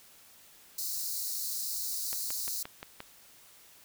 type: high-pass noise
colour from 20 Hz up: white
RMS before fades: -35 dBFS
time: 0.78-2.63 s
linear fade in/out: 5 ms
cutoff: 4000 Hz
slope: 96 dB/octave
type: click train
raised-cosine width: 0.3 ms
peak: -24 dBFS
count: 6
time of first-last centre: 2.13-3.004 s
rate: 5.72 Hz
effects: white hiss -57 dBFS RMS until 3.84 s